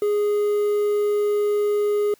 triangle tone with quantisation, 414.6 Hz, G#4, 3 cents flat, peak -16 dBFS, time 0.02-2.14 s, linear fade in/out 2 ms, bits 7, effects white hiss -58 dBFS RMS until 2.19 s

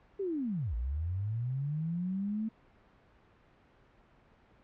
sine linear two-way sweep, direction down then up, 408.8 to 54.2 to 224 Hz, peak -31 dBFS, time 0.19-2.49 s, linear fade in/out 10 ms, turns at 0.75 s, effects pink hiss -63 dBFS RMS until 4.63 s + low-pass 2000 Hz 12 dB/octave

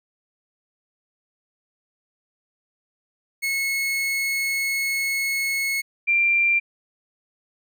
40% pulse / sine tone pair in turn, 2186 / 2372 Hz, C#7 / D7, -25 / +17 cents, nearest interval minor second, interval 142 cents, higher second, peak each -21 / -16 dBFS, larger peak second, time 3.42-5.82 / 6.07-6.6 s, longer first, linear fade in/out 20 ms, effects none

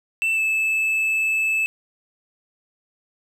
triangle tone with pitch glide, 2665 to 2618 Hz, E7 to E7, +18 to -13 cents, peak -17 dBFS, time 0.22-1.66 s, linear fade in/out 0 ms, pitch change -31 cents, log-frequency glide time 0.33-0.4 s, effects none

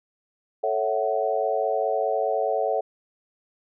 sine chord, F# minor seventh, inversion first, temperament equal with one note detuned, 440 / 554.4 / 659.3 / 749 Hz, A4 / C#5 / E5 / F#5, 0 / 0 / 0 / +21 cents, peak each -27 dBFS, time 0.63-2.81 s, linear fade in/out 10 ms, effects none

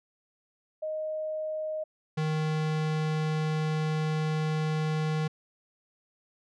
sine / square tone pair in turn, 622.3 / 155.57 Hz, D#5 / D#3, 0 / 0 cents, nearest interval 2 octaves, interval 2400 cents, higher first, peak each -30 / -27 dBFS, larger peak second, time 0.82-1.84 / 2.17-5.28 s, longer second, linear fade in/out 10 ms, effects low-pass 5000 Hz 12 dB/octave

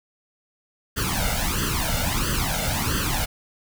pink noise with flanger, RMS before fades -24 dBFS, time 0.96-3.26 s, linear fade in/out 20 ms, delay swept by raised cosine 0.64 to 1.42 ms, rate 1.5 Hz, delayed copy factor +0.85, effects none

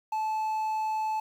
triangle tone with quantisation, 870 Hz, A5, 20 cents flat, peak -25 dBFS, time 0.12-1.2 s, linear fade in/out 5 ms, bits 9, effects none

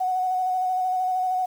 sine tone with vibrato, 740 Hz, F#5, in tune, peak -21 dBFS, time 0-1.46 s, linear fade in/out 10 ms, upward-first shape square, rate 13 Hz, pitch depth 16 cents each way, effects 8-bit

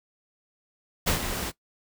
pink noise with ADSR envelope, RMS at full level -22 dBFS, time 1.06-1.52 s, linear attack 21 ms, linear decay 100 ms, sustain -9 dB, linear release 36 ms, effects noise-tail reverb RT60 0.1 s tail -18 dB re dry

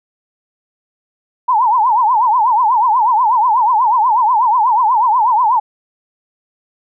sine tone with vibrato, 930 Hz, A#5, 4 cents flat, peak -9 dBFS, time 1.48-5.6 s, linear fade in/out 10 ms, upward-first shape triangle, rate 8.2 Hz, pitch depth 220 cents each way, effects none

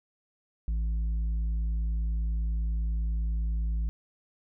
sine tone with tanh clipping, 55 Hz, A1, in tune, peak -27 dBFS, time 0.68-3.89 s, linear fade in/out 0 ms, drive 5 dB, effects none

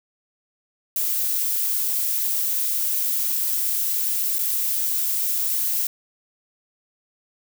violet noise with dropouts, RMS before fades -23 dBFS, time 0.96-5.87 s, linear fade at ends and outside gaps 2 ms, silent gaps 4.385-4.39 s, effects none

